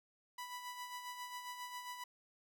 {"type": "tone with tremolo", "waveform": "sawtooth", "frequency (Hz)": 987.8, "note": "B5", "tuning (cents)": 0, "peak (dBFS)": -39, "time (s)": [0.38, 2.04], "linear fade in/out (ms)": 5, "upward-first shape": "sine", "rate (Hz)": 7.4, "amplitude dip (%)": 50, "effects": []}